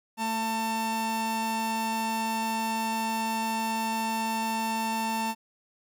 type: tone pair together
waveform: 45% pulse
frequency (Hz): 223.5 / 894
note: A3 / A5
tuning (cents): +27 / +27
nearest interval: 2 octaves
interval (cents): 2400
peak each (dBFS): -32 / -29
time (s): 0.17-5.35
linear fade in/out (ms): 50
effects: none